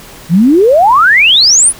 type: exponential sweep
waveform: sine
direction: up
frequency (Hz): 154.8 to 10560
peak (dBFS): -3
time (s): 0.29-1.73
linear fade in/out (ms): 50
effects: pink hiss -33 dBFS RMS until 1.79 s